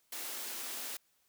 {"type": "high-pass noise", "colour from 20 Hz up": "white", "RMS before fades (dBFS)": -41, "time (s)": [0.12, 0.97], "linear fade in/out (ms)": 5, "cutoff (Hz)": 230, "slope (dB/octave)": 48, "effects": ["white hiss -73 dBFS RMS until 1.28 s"]}